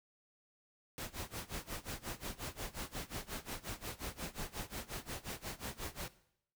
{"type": "noise with tremolo", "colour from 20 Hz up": "pink", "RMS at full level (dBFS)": -41, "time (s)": [0.98, 6.08], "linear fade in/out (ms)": 0, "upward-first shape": "sine", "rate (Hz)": 5.6, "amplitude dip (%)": 95, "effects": ["noise-tail reverb RT60 0.7 s tail -17 dB re dry"]}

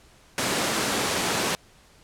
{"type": "high-pass noise", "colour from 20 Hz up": "pink", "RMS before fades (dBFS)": -25, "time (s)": [0.38, 1.55], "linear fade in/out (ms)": 0, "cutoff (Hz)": 200, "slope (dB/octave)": 12, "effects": ["pink hiss -55 dBFS RMS until 2.03 s", "low-pass 10000 Hz 12 dB/octave"]}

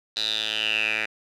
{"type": "tone with band-pass filter sweep", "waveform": "10% pulse", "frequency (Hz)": 108.6, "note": "A2", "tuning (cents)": -22, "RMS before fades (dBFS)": -26, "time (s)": [0.16, 1.06], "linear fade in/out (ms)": 10, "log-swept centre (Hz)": [4100, 2200], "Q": 8.2, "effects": []}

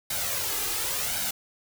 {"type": "noise with flanger", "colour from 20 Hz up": "white", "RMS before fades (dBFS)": -29, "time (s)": [0.1, 1.31], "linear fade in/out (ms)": 5, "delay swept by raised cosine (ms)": [1.3, 2.5], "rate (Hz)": 0.92, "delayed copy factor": 0.6, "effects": []}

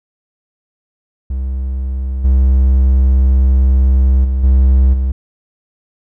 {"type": "tone with level steps", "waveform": "triangle", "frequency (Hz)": 65.41, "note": "C2", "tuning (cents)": 0, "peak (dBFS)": [-14, -5, -10, -4, -10], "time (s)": [1.3, 5.12], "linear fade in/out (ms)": 5, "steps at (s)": [2.24, 4.24, 4.43, 4.93], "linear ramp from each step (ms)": 10, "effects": []}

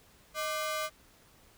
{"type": "ring-modulated tone", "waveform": "sawtooth", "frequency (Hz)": 905, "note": "A5", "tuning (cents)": 48, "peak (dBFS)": -25, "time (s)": [0.34, 0.9], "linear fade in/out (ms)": 50, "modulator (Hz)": 281, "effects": ["pink hiss -61 dBFS RMS until 1.57 s"]}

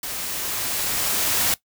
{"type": "noise with level ramp", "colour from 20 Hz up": "white", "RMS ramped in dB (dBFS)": [-30, -20], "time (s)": [0.03, 1.54], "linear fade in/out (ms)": 2, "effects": ["noise-tail reverb RT60 0.1 s tail -18 dB re dry"]}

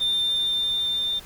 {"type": "tone with level ramp", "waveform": "sine", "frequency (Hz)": 3597, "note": "A7", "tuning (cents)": 37, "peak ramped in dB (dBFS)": [-18, -22], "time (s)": [0, 1.2], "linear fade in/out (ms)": 20, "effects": ["tanh soft clip ceiling -18 dBFS", "pink hiss -45 dBFS RMS until 1.25 s"]}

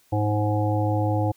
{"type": "harmonic tone", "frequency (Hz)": 105.2, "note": "G#2", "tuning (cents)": 23, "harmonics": [1, 3, 5, 7, 8], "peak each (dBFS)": [-22, -27, -29, -30, -31], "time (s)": [0.12, 1.32], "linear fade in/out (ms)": 10, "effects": ["white hiss -61 dBFS RMS until 1.36 s"]}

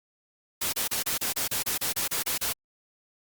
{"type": "noise bursts", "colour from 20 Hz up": "white", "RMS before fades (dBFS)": -28, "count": 13, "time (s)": [0.61, 2.53], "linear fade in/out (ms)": 10, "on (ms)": 120, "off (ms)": 30, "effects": ["Opus 48 kbps"]}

